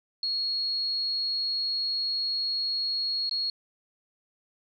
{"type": "tone with dropouts", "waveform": "sine", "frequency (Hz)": 4312, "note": "C#8", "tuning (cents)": -49, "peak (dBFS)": -26, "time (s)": [0.23, 3.5], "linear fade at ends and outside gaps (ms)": 2, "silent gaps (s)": [3.295, 3.311], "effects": []}